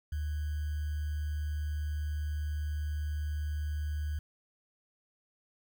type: tone with sample-and-hold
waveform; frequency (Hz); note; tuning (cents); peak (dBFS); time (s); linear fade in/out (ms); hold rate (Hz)
sine; 75; D2; +37; -31; 0.12-4.19; 5; 1575
effects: none